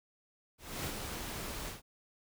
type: noise with ADSR envelope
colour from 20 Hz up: pink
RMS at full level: -37 dBFS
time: 0.58-1.82 s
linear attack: 280 ms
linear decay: 58 ms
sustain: -4 dB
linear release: 140 ms
effects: none